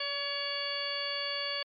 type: harmonic tone with a mistuned harmonic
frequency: 565 Hz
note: C#5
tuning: 33 cents sharp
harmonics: 1 / 2 / 3 / 4 / 5 / 6 / 8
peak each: -40 / -42 / -41 / -41 / -39 / -40 / -36 dBFS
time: 0-1.63 s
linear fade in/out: 5 ms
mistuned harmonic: 1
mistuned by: +16 cents
effects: MP3 48 kbps